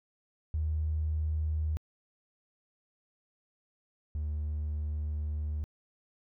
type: tone pair in turn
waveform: triangle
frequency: 77.78 / 75.57 Hz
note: D#2 / D#2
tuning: 0 / -50 cents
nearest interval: unison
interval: 50 cents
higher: first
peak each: -24 / -28 dBFS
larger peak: first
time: 0.54-1.77 / 4.15-5.64 s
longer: second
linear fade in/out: 0 ms
effects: tanh soft clip ceiling -26 dBFS